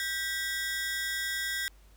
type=ring-modulated tone; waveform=sawtooth; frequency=1760 Hz; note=A6; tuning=in tune; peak=-24 dBFS; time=0-1.68 s; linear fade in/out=0 ms; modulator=185 Hz; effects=added 50 Hz sine -54 dBFS peak until 1.96 s + pink hiss -64 dBFS RMS until 1.96 s